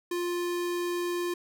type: tone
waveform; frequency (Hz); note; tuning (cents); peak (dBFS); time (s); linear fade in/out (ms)
square; 350.5; F4; +6; -29; 0.11-1.34; 5
effects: none